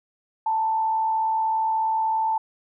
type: tone with frequency modulation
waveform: sine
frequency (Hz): 885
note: A5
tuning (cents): +10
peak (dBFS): -20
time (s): 0.46-2.38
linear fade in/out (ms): 5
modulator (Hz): 66.7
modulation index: 0.28
effects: none